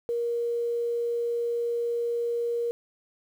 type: tone with quantisation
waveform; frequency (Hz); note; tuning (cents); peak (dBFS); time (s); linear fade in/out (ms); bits
sine; 471.8; A#4; +21; -25; 0.09-2.71; 0; 9
effects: none